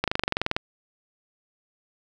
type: slowing click train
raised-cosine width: 0.3 ms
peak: -7 dBFS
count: 13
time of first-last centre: 0.04-0.565 s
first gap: 37 ms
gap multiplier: 1.03
effects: none